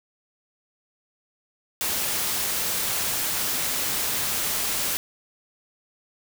white noise, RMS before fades -26 dBFS, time 1.81-4.97 s, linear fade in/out 0 ms, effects none

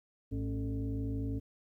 sine tone with frequency modulation, 109.3 Hz, A2, 11 cents flat, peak -32 dBFS, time 0.31-1.4 s, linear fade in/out 20 ms, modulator 166 Hz, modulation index 1.3, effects 12-bit

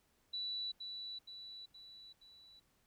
sine tone with echo, 3951 Hz, B7, in tune, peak -38 dBFS, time 0.33-0.72 s, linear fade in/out 10 ms, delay 470 ms, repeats 4, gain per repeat -5 dB, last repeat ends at 2.6 s, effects pink hiss -75 dBFS RMS until 2.86 s

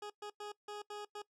20% pulse tone bursts at uneven times, 415.6 Hz, G#4, 1 cent sharp, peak -38 dBFS, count 6, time 0.02-0.1 / 0.22-0.3 / 0.4-0.52 / 0.68-0.82 / 0.9-1.05 / 1.15-1.22 s, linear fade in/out 5 ms, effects noise-tail reverb RT60 0.1 s tail -20 dB re dry + low-pass 8000 Hz 12 dB/octave

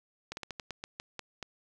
slowing click train, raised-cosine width 0.2 ms, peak -21 dBFS, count 10, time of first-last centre 0.32-1.427 s, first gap 51 ms, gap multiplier 1.21, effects none

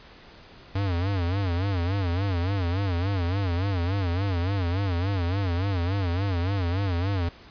square tone with vibrato, 92.5 Hz, F#2, in tune, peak -24 dBFS, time 0.75-7.29 s, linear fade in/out 5 ms, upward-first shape sine, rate 3.5 Hz, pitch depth 150 cents each way, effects pink hiss -49 dBFS RMS until 7.5 s + resampled to 11025 Hz

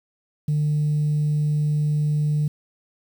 sine tone, 150 Hz, D3, 37 cents sharp, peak -17 dBFS, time 0.48-2.48 s, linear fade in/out 5 ms, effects tanh soft clip ceiling -15 dBFS + 8-bit

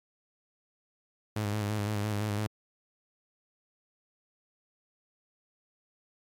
sawtooth tone with vibrato, 104.7 Hz, G#2, 15 cents sharp, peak -25 dBFS, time 1.36-2.47 s, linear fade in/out 5 ms, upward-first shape square, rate 5.9 Hz, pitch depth 37 cents each way, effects MP3 96 kbps

